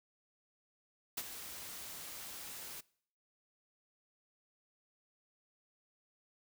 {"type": "noise with ADSR envelope", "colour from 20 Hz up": "white", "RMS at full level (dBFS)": -37, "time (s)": [1.17, 2.81], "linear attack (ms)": 8, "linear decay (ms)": 43, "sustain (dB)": -10, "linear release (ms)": 9, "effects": ["noise-tail reverb RT60 0.6 s tail -23 dB re dry"]}